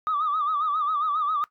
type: tone with vibrato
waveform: sine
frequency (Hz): 1212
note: D#6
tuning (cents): -46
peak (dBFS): -21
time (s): 0.07-1.44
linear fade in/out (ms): 0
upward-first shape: sine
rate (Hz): 7.4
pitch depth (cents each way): 100
effects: noise-tail reverb RT60 0.1 s tail -17 dB re dry + tanh soft clip ceiling -18 dBFS